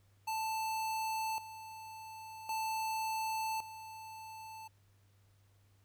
square tone with tremolo, 882 Hz, A5, 4 cents sharp, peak -35 dBFS, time 0.27-4.68 s, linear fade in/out 10 ms, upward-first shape square, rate 0.45 Hz, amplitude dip 75%, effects added 99 Hz sine -65 dBFS peak until 5.84 s + pink hiss -74 dBFS RMS until 5.84 s

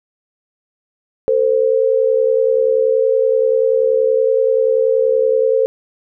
sine tone pair together, 449.6 / 520.1 Hz, A4 / C5, +37 / -10 cents, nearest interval minor third, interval 253 cents, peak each -14 dBFS, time 1.28-5.66 s, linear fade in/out 0 ms, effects none

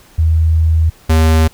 sine / square tone pair in turn, 80.4 / 79.84 Hz, E2 / D#2, -43 / +45 cents, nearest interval unison, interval 12 cents, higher first, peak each -8 dBFS, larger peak neither, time 0.18-0.9 / 1.09-1.48 s, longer first, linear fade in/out 10 ms, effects pink hiss -45 dBFS RMS until 1.53 s

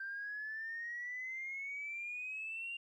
sine exponential sweep, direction up, 1568 to 2794 Hz, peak -39 dBFS, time 0-2.77 s, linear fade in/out 5 ms, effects tanh soft clip ceiling -35 dBFS + 13-bit

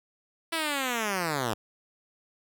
5% pulse linear sweep, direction down, 334.6 to 102.3 Hz, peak -16 dBFS, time 0.52-1.54 s, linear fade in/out 10 ms, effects none

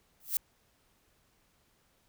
violet noise with exponential growth, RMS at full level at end -25 dBFS, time 0.2-0.37 s, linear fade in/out 2 ms, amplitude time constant 35 ms, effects pink hiss -70 dBFS RMS until 2.08 s

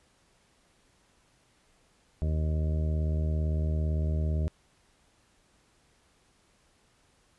harmonic tone, 77.78 Hz, D#2, in tune, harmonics 1 / 2 / 3 / 4 / 5 / 6 / 7 / 8, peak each -26 / -33 / -42 / -46 / -44 / -51 / -50 / -44 dBFS, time 2.22-4.48 s, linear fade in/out 0 ms, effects pink hiss -66 dBFS RMS until 7.38 s + resampled to 24000 Hz

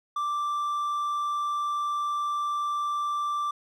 triangle tone, 1174.7 Hz, D6, in tune, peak -24 dBFS, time 0.16-3.51 s, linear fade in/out 5 ms, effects none

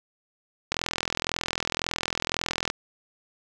click train, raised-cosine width 0.2 ms, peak -8 dBFS, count 84, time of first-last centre 0.72-2.701 s, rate 41.9 Hz, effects none

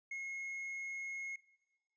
triangle tone, 2164 Hz, C#7, 42 cents flat, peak -38 dBFS, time 0.11-1.36 s, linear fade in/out 5 ms, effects noise-tail reverb RT60 1.0 s tail -18 dB re dry + resampled to 16000 Hz

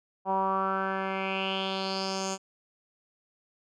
10% pulse tone with low-pass filter sweep, 191.8 Hz, G3, 37 cents flat, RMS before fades -30 dBFS, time 0.25-2.38 s, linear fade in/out 50 ms, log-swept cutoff 860 to 7100 Hz, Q 4.9, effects none

